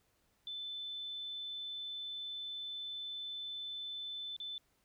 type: tone with dropouts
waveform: sine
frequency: 3520 Hz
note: A7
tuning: in tune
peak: -40 dBFS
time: 0.47-4.58 s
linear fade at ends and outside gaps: 1 ms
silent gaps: 4.365-4.401 s
effects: pink hiss -75 dBFS RMS until 4.84 s